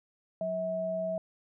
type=tone pair together; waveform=sine; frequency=183.3 / 646.8 Hz; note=F#3 / E5; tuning=-16 / -33 cents; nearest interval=octave + minor seventh; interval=2183 cents; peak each=-39 / -30 dBFS; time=0.41-1.18 s; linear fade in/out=2 ms; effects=none